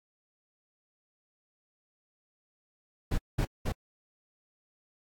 brown noise bursts, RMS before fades -27 dBFS, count 3, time 3.11-3.723 s, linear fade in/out 10 ms, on 71 ms, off 200 ms, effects AAC 64 kbps

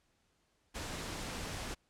pink noise, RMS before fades -41 dBFS, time 0.74-1.75 s, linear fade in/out 20 ms, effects pink hiss -75 dBFS RMS until 1.89 s + low-pass 9000 Hz 12 dB/octave

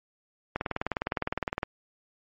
click train, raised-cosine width 0.5 ms, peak -13 dBFS, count 22, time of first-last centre 0.56-1.631 s, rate 19.6 Hz, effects MP3 32 kbps

